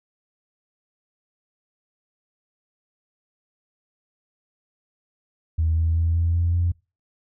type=tone with pitch steps; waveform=sine; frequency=80.5 / 81.72 / 82.95 / 84.21 / 85.48 / 86.78 Hz; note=E2 / E2 / E2 / E2 / F2 / F2; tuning=-41 / -14 / +11 / +37 / -37 / -10 cents; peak=-17 dBFS; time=5.58-6.72 s; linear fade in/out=10 ms; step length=190 ms; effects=noise-tail reverb RT60 0.3 s tail -26 dB re dry + tanh soft clip ceiling -13 dBFS